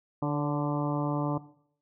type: harmonic tone with a mistuned harmonic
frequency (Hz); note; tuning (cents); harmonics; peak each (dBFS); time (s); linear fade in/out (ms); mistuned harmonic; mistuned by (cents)
146.83; D3; 0; 1 / 2 / 3 / 4 / 5 / 6 / 7 / 8; -30 / -30 / -40 / -36 / -39 / -38 / -39 / -42; 0.22-1.38; 5; 4; -29
effects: noise-tail reverb RT60 0.6 s tail -17 dB re dry